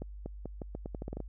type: accelerating click train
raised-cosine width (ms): 2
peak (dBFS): -25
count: 12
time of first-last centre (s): 0.02-1.203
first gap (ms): 240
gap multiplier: 0.82
effects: added 50 Hz sine -42 dBFS peak until 1.28 s